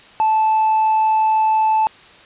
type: tone with tanh clipping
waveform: triangle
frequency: 874 Hz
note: A5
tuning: 12 cents flat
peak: -13 dBFS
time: 0.2-1.87 s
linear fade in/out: 0 ms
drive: 6 dB
effects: white hiss -44 dBFS RMS until 2.25 s + resampled to 8000 Hz